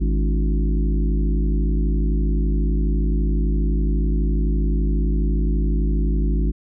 harmonic tone with a mistuned harmonic, 51.91 Hz, G#1, in tune, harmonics 1 / 3 / 4 / 5 / 6 / 7, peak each -17 / -27 / -29 / -31 / -33 / -34 dBFS, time 0-6.52 s, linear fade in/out 20 ms, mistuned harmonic 5, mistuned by +110 cents, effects none

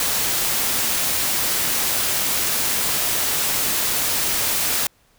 white noise, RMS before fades -21 dBFS, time 0-4.87 s, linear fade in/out 2 ms, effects pink hiss -59 dBFS RMS until 5.18 s

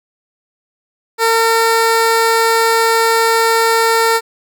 15% pulse tone, 454.5 Hz, A#4, 44 cents flat, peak -4 dBFS, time 1.18-4.21 s, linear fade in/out 50 ms, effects none

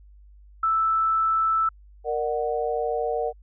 sine tone, 1318.5 Hz, E6, in tune, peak -19 dBFS, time 0.63-1.69 s, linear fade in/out 5 ms
sine chord, Bb augmented, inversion none, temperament equal with one note detuned, 466.2 / 599 / 740 Hz, Bb4 / D5 / F#5, 0 / +34 / 0 cents, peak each -26 / -29 / -28 dBFS, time 2.04-3.33 s, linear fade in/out 50 ms
effects added 50 Hz sine -47 dBFS peak until 3.42 s

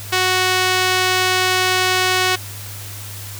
sawtooth tone with band-pass filter, 370 Hz, F#4, in tune, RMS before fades -17 dBFS, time 0.12-2.36 s, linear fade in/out 10 ms, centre 3300 Hz, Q 0.59, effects added 101 Hz sine -32 dBFS peak until 3.39 s + white hiss -34 dBFS RMS until 3.39 s

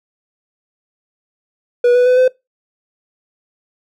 triangle tone with pitch steps, 485.9 / 494.1 / 502.5 / 510.9 Hz, B4 / B4 / B4 / C5, -28 / +1 / +30 / -41 cents, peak -6 dBFS, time 1.84-2.28 s, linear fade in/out 5 ms, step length 110 ms, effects noise-tail reverb RT60 0.2 s tail -22 dB re dry

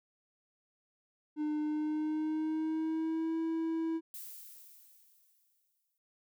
triangle tone with pitch glide, 302.1 to 325.7 Hz, D4 to E4, +49 to -21 cents, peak -29 dBFS, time 1.36-4.01 s, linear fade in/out 50 ms, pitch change +130 cents, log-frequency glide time 1.62-3.38 s
violet noise with exponential decay, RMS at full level -44 dBFS, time 4.14-5.98 s, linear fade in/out 1 ms, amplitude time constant 400 ms
effects none

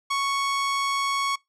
sawtooth tone, 1108.7 Hz, C#6, in tune, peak -19 dBFS, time 0.1-1.36 s, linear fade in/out 10 ms, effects noise-tail reverb RT60 0.2 s tail -25 dB re dry + low-pass 8000 Hz 12 dB/octave

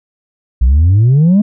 sine exponential sweep, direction up, 57.3 to 216.4 Hz, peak -3 dBFS, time 0.61-1.42 s, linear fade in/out 10 ms, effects tanh soft clip ceiling -4 dBFS

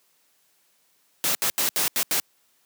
white noise bursts at uneven times, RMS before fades -23 dBFS, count 6, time 1.24-1.35 / 1.42-1.5 / 1.58-1.69 / 1.76-1.88 / 1.96-2.03 / 2.11-2.2 s, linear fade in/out 0 ms, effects white hiss -65 dBFS RMS until 2.65 s + high-pass 150 Hz 12 dB/octave

